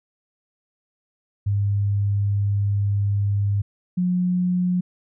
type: tone pair in turn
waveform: sine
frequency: 101.1 / 180.14 Hz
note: G#2 / F#3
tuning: -46 / -46 cents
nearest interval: minor seventh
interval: 1000 cents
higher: second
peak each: -18 dBFS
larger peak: neither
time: 1.46-3.62 / 3.97-4.81 s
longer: first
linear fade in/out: 10 ms
effects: none